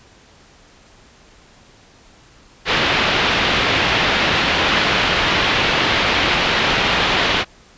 white low-pass noise, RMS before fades -17 dBFS, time 2.65-7.45 s, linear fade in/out 50 ms, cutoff 3500 Hz, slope 24 dB/octave, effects pink hiss -48 dBFS RMS until 7.77 s + resampled to 16000 Hz

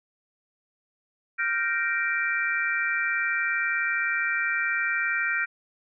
sine chord, G minor seventh, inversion third, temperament equal with one note detuned, 1396.9 / 1556.3 / 1864.7 / 2349 Hz, F6 / G6 / Bb6 / D7, 0 / -13 / 0 / 0 cents, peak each -29 dBFS, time 1.38-5.46 s, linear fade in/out 20 ms, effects none

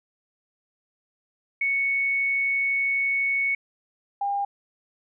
sine tone pair in turn, 2217 / 803.5 Hz, C#7 / G5, 0 / +43 cents, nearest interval octave + tritone, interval 1757 cents, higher first, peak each -21 / -23 dBFS, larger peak first, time 1.61-3.55 / 4.21-4.45 s, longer first, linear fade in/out 5 ms, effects none

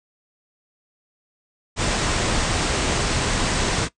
pink low-pass noise, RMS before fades -22 dBFS, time 1.76-3.89 s, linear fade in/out 50 ms, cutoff 8900 Hz, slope 96 dB/octave, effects noise-tail reverb RT60 0.1 s tail -18 dB re dry

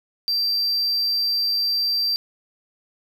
triangle tone, 4699 Hz, D8, in tune, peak -18 dBFS, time 0.28-2.16 s, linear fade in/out 0 ms, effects none

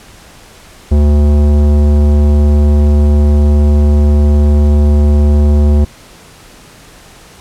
sine tone with tanh clipping, 73.42 Hz, D2, in tune, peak -7 dBFS, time 0.91-5.85 s, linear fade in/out 10 ms, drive 16 dB, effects pink hiss -38 dBFS RMS until 7.4 s + low-pass 11000 Hz 12 dB/octave

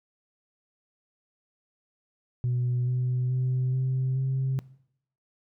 sine tone with pitch steps, 123.47 / 125.7 / 127.97 / 130.28 / 132.64 Hz, B2 / B2 / C3 / C3 / C3, 0 / +31 / -38 / -7 / +24 cents, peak -22 dBFS, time 2.44-4.59 s, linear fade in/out 0 ms, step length 430 ms, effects noise-tail reverb RT60 0.7 s tail -21 dB re dry + tanh soft clip ceiling -21 dBFS

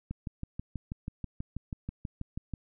click train, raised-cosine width 5 ms, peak -23 dBFS, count 16, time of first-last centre 0.11-2.537 s, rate 6.18 Hz, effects none

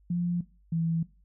sine tone pair in turn, 174.61 / 164.78 Hz, F3 / E3, 0 / 0 cents, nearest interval minor second, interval 100 cents, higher first, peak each -25 dBFS, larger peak neither, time 0.1-0.41 / 0.72-1.03 s, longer neither, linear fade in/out 5 ms, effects noise-tail reverb RT60 0.3 s tail -18 dB re dry + added 50 Hz sine -58 dBFS peak until 1.24 s

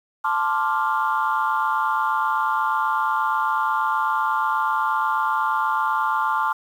sine chord, D minor seventh, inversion second, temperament equal, 880 / 1046.5 / 1174.7 / 1396.9 Hz, A5 / C6 / D6 / F6, 0 / 0 / 0 / 0 cents, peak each -23 / -24 / -24 / -25 dBFS, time 0.24-6.53 s, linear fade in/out 10 ms, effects tanh soft clip ceiling -11 dBFS + 8-bit

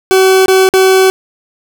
40% pulse tone with dropouts, 379.1 Hz, F#4, 42 cents sharp, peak -4 dBFS, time 0.11-1.1 s, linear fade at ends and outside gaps 0 ms, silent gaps 0.459-0.482 / 0.689-0.738 s, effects none

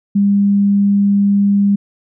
sine tone, 200.9 Hz, G3, 43 cents sharp, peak -9 dBFS, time 0.15-1.76 s, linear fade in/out 10 ms, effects none

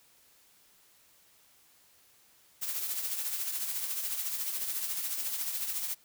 blue noise with tremolo, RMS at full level -32 dBFS, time 2.61-5.95 s, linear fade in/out 20 ms, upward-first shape triangle, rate 14 Hz, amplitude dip 55%, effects white hiss -63 dBFS RMS until 6.04 s

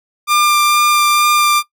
sawtooth tone with vibrato, 1194 Hz, D6, 28 cents sharp, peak -6 dBFS, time 0.27-1.63 s, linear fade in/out 50 ms, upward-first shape sine, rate 2.2 Hz, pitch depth 9 cents each way, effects noise-tail reverb RT60 0.1 s tail -19 dB re dry

